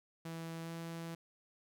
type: tone with pitch glide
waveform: sawtooth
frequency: 164.6 to 166.22 Hz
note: E3 to E3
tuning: -2 to +15 cents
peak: -38 dBFS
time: 0.25-1.15 s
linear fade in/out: 5 ms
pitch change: +17 cents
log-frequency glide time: 0.63-0.7 s
effects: none